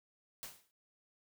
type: noise with exponential decay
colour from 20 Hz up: white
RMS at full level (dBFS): -43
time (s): 0.43-0.71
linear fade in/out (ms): 0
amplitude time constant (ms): 60
effects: noise-tail reverb RT60 0.3 s tail -25 dB re dry